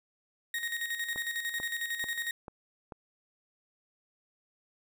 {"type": "tone with tremolo", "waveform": "35% pulse", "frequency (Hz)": 1869, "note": "A#6", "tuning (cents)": 4, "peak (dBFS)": -29, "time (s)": [0.54, 2.31], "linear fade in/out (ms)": 2, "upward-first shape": "square", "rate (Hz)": 11, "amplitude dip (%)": 55}
{"type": "click train", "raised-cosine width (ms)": 1, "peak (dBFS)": -28, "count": 5, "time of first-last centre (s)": [1.16, 2.922], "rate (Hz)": 2.27}
{"effects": []}